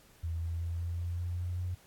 sine tone with pitch steps, 82.7 / 83.66 / 84.63 / 85.62 / 86.61 / 87.62 / 88.64 / 89.67 Hz, E2 / E2 / E2 / F2 / F2 / F2 / F2 / F2, +6 / +26 / +46 / -34 / -14 / +6 / +26 / +46 cents, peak -32 dBFS, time 0.23-1.75 s, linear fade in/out 10 ms, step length 190 ms, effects pink hiss -61 dBFS RMS until 1.86 s + AAC 64 kbps

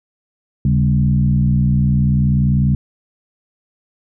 sine tone with frequency modulation, 138.59 Hz, C#3, in tune, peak -11 dBFS, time 0.65-2.75 s, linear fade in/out 2 ms, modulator 60.4 Hz, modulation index 1.1, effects none

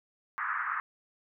pink band-pass noise, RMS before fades -33 dBFS, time 0.38-0.8 s, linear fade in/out 0 ms, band 1100 to 1800 Hz, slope 48 dB/octave, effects none

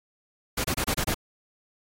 pink noise bursts, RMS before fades -27 dBFS, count 6, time 0.57-1.144 s, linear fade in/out 10 ms, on 74 ms, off 26 ms, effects AAC 48 kbps

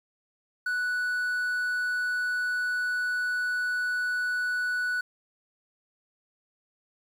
triangle tone with quantisation, 1480 Hz, F#6, in tune, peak -24 dBFS, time 0.66-5.01 s, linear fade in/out 5 ms, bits 9, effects none

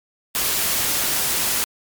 white noise, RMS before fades -21 dBFS, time 0.35-1.64 s, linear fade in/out 0 ms, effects MP3 96 kbps

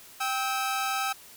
sawtooth tone pair together, 784 / 1293.6 Hz, G5 / E6, 0 / -33 cents, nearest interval major sixth, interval 867 cents, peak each -26 dBFS, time 0.2-1.13 s, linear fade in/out 10 ms, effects white hiss -50 dBFS RMS until 1.36 s

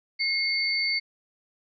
sine tone pair together, 2151 / 4547 Hz, C7 / C#8, +47 / +43 cents, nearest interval octave + minor second, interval 1296 cents, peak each -26 dBFS, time 0.19-1 s, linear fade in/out 20 ms, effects none

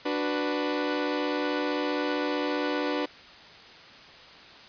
sawtooth chord, B minor, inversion first, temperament equal with one note detuned, 294.5 / 370 / 493.9 Hz, D4 / F#4 / B4, +5 / 0 / 0 cents, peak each -25 / -30 / -27 dBFS, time 0.05-3.06 s, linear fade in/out 10 ms, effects white hiss -48 dBFS RMS until 4.68 s + resampled to 11025 Hz

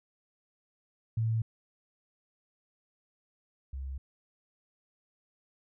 sine tone pair in turn, 112.6 / 66.95 Hz, A2 / C2, +40 / +40 cents, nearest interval major sixth, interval 900 cents, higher first, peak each -26 / -35 dBFS, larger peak first, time 1.17-1.42 / 3.73-3.98 s, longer neither, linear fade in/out 5 ms, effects none

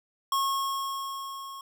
square tone with level ramp, 1090 Hz, C#6, 29 cents flat, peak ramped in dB -24 to -40 dBFS, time 0.32-1.61 s, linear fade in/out 2 ms, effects none

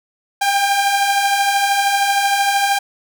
sawtooth beating tone pair, 787 / 800 Hz, G5 / G5, +7 / +35 cents, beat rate 13 Hz, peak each -18 / -11 dBFS, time 0.41-2.79 s, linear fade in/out 10 ms, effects none

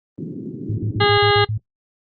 white band-pass noise, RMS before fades -30 dBFS, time 0.18-1.09 s, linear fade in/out 2 ms, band 120 to 360 Hz, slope 48 dB/octave
sine tone bursts, 107.5 Hz, A2, 40 cents flat, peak -20 dBFS, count 7, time 0.69-1.577 s, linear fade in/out 5 ms, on 89 ms, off 44 ms
harmonic tone, 409.6 Hz, G#4, 24 cents flat, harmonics 1 / 2 / 3 / 4 / 5 / 7 / 8 / 9 / 10, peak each -17 / -20 / -22 / -23 / -24 / -25 / -26 / -27 / -27 dBFS, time 1-1.45 s, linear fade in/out 10 ms
effects noise-tail reverb RT60 0.1 s tail -18 dB re dry + Opus 24 kbps

